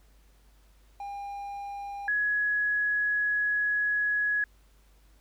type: tone pair in turn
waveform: triangle / sine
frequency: 804 / 1678.7 Hz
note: G5 / G#6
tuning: +44 / +18 cents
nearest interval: octave + minor second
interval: 1274 cents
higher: second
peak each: -33 / -24 dBFS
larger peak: second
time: 1-2.08 / 2.08-4.44 s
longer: second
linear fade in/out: 2 ms
effects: added 50 Hz sine -57 dBFS peak until 5.2 s + pink hiss -66 dBFS RMS until 5.2 s